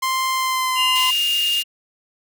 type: tone with pitch glide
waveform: sawtooth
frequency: 1046.5 to 1026.7 Hz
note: C6 to C6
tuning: 0 to -33 cents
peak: -15 dBFS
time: 0.02-1.11 s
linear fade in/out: 10 ms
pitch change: -33 cents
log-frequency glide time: 0.33-0.79 s
type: tone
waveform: sine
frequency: 2826 Hz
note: F7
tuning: 20 cents sharp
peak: -17 dBFS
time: 0.75-1.64 s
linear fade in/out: 50 ms
type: high-pass noise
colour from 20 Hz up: pink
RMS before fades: -29 dBFS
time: 0.95-1.63 s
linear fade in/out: 10 ms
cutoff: 2400 Hz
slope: 24 dB/octave
effects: none